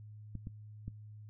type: clicks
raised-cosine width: 5 ms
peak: -29 dBFS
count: 3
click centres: 0.353 / 0.471 / 0.88 s
effects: noise-tail reverb RT60 0.1 s tail -17 dB re dry + added 106 Hz sine -48 dBFS peak until 1.29 s